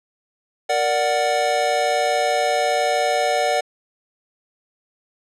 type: chord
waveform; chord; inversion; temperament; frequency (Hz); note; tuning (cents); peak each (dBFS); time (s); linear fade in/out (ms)
square; Bb augmented; none; equal; 466.2 / 587.3 / 740; Bb4 / D5 / F#5; 0 / 0 / 0; -26 / -22 / -21; 0.69-3.61; 10
effects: low-pass 8000 Hz 12 dB/octave